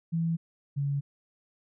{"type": "tone pair in turn", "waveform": "sine", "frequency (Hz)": [165.6, 141.13], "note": ["E3", "C#3"], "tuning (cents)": [8, 31], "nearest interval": "minor third", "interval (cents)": 277, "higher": "first", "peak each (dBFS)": [-25, -26], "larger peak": "first", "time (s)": [[0.12, 0.37], [0.76, 1.01]], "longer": "neither", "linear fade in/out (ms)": 20, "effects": []}